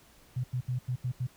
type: tone bursts at uneven times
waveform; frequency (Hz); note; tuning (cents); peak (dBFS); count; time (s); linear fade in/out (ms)
sine; 125.5; B2; +28; -28; 6; 0.36-0.44 / 0.53-0.61 / 0.68-0.79 / 0.88-0.96 / 1.04-1.12 / 1.2-1.27; 10
effects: pink hiss -59 dBFS RMS until 1.36 s